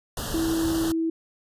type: band-stop noise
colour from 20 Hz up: pink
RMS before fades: -31 dBFS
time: 0.17-0.92 s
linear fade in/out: 2 ms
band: 1800 to 2800 Hz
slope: 96 dB/octave
type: tone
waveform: sine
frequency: 326.3 Hz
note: E4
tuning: 18 cents flat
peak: -22 dBFS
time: 0.34-1.1 s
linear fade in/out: 5 ms
effects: resampled to 32000 Hz